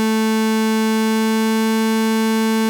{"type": "tone with pitch glide", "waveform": "35% pulse", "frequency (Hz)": [220, 221.7], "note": ["A3", "A3"], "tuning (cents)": [0, 13], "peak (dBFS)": -13, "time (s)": [0, 2.69], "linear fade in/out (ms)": 0, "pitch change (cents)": 13, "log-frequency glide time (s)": [0.87, 1.76], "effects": []}